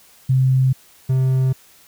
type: tone pair in turn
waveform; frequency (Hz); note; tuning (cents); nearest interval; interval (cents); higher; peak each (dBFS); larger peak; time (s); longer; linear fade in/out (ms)
sine / triangle; 130.81 / 130.81; C3 / C3; 0 / 0; unison; 0; neither; -12; neither; 0.29-0.73 / 1.09-1.53; neither; 10
effects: white hiss -50 dBFS RMS until 1.87 s